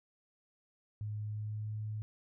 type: tone with pitch glide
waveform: sine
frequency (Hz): 105.7 to 107.3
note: G#2 to A2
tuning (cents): +31 to -43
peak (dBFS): -36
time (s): 1.01-2.02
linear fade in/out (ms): 0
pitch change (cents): +26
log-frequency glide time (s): 1.18-1.76
effects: none